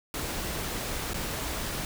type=noise with dropouts; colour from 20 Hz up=pink; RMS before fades=-33 dBFS; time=0.14-1.85 s; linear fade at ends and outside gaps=1 ms; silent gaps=1.134-1.143 s; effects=none